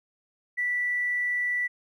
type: tone with tanh clipping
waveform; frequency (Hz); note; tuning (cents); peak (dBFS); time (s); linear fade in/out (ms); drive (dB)
triangle; 1965; B6; -9; -24; 0.57-1.68; 20; 2
effects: none